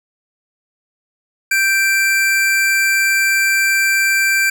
square tone pair together, 1568 / 2349 Hz, G6 / D7, 0 / 0 cents, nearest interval perfect fifth, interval 700 cents, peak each -16 dBFS, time 1.51-4.5 s, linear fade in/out 5 ms, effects none

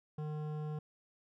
sine tone with hard clipping, 152 Hz, D#3, 40 cents flat, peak -39 dBFS, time 0.18-0.79 s, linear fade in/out 5 ms, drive 13 dB, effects none

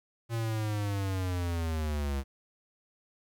square linear sweep, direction down, 116.54 to 67.1 Hz, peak -30 dBFS, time 0.29-2.24 s, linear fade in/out 50 ms, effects 12-bit

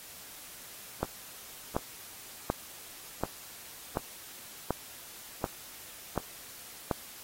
click train, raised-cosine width 1 ms, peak -14 dBFS, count 9, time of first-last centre 1.03-6.912 s, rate 1.36 Hz, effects white hiss -48 dBFS RMS until 7.23 s + AAC 48 kbps

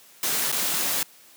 white noise with dropouts, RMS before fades -25 dBFS, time 0.23-1.03 s, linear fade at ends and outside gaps 2 ms, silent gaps 0.518-0.524 s, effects white hiss -52 dBFS RMS until 1.36 s + high-pass 150 Hz 12 dB/octave

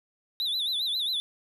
triangle tone with vibrato, 3729 Hz, A#7, in tune, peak -25 dBFS, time 0.4-1.2 s, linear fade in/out 0 ms, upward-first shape sine, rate 7.4 Hz, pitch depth 150 cents each way, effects none

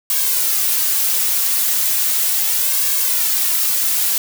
blue noise with flanger, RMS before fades -17 dBFS, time 0.1-4.18 s, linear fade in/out 2 ms, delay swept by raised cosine 1.8 to 4.3 ms, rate 0.36 Hz, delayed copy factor +0.7, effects none

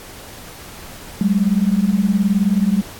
sine beating tone pair, 190 / 209 Hz, F#3 / G#3, +46 / +11 cents, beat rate 19 Hz, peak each -16 dBFS, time 1.21-2.82 s, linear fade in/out 2 ms, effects pink hiss -37 dBFS RMS until 2.99 s + AAC 64 kbps

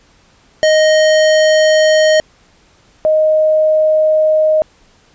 square / sine tone pair in turn, 622.3 / 622.3 Hz, D#5 / D#5, 0 / 0 cents, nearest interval unison, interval 0 cents, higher neither, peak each -8 dBFS, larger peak neither, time 0.63-2.2 / 3.05-4.62 s, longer neither, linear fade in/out 0 ms, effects pink hiss -50 dBFS RMS until 5.14 s + resampled to 16000 Hz

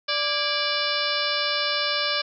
harmonic tone with a mistuned harmonic, 586 Hz, D5, 4 cents flat, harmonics 1 / 2 / 3 / 4 / 5 / 6 / 7 / 8 / 9, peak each -31 / -31 / -31 / -31 / -31 / -31 / -31 / -31 / -31 dBFS, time 0.08-2.22 s, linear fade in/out 10 ms, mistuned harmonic 3, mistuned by -120 cents, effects none

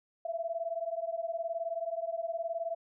sine beating tone pair, 659.3 / 678.3 Hz, E5 / E5, 0 / +49 cents, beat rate 19 Hz, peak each -35 / -36 dBFS, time 0.25-2.75 s, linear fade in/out 5 ms, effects none

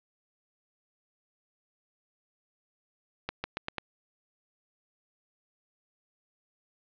accelerating click train, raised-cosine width 0.3 ms, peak -16 dBFS, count 5, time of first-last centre 3.29-3.783 s, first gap 150 ms, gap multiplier 0.87, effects resampled to 11025 Hz + 8-bit

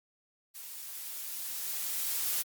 blue noise with level ramp, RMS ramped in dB -45 to -30 dBFS, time 0.54-2.43 s, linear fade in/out 20 ms, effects Opus 48 kbps

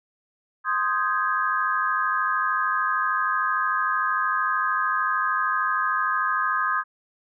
sine chord, Ab major seventh, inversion first, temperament equal, 1046.5 / 1244.5 / 1568 / 1661.2 Hz, C6 / Eb6 / G6 / Ab6, 0 / 0 / 0 / 0 cents, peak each -27 / -24 / -29 / -28 dBFS, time 0.64-6.84 s, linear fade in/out 50 ms, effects none

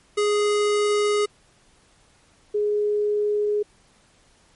square / sine tone pair in turn, 415.3 / 416.9 Hz, G#4 / G#4, 0 / +7 cents, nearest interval unison, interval 7 cents, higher second, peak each -19 dBFS, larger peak neither, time 0.17-1.26 / 2.54-3.63 s, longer neither, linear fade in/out 10 ms, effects pink hiss -58 dBFS RMS until 4.55 s + MP3 48 kbps

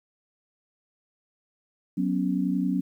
sine chord, F# suspended fourth, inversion none, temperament equal, 185 / 246.9 / 277.2 Hz, F#3 / B3 / C#4, 0 / 0 / 0 cents, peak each -26 / -29 / -27 dBFS, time 1.97-2.81 s, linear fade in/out 10 ms, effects 10-bit

